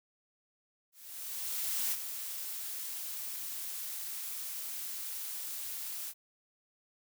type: noise with ADSR envelope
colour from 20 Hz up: blue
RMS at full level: -32 dBFS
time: 0.92-6.14 s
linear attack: 1000 ms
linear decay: 40 ms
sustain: -8 dB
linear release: 54 ms
effects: none